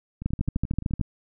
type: two click trains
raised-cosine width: 5 ms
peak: -12 / -22 dBFS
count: 11 / 10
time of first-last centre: 0.26-1.012 / 0.22-0.996 s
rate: 13.3 / 11.6 Hz
effects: none